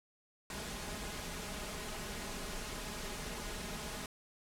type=noise with comb filter; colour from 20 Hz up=pink; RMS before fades=-42 dBFS; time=0.5-4.06 s; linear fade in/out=2 ms; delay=4.8 ms; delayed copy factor=+0.55; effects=low-pass 11000 Hz 12 dB/octave